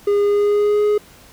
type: tone with pitch glide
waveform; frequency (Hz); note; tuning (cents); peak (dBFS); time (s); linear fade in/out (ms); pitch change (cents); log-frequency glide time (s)
triangle; 407.7 to 418; G#4 to G#4; -32 to +11; -11; 0.07-0.98; 5; +43; 0.22-0.84
effects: pink hiss -46 dBFS RMS until 1.32 s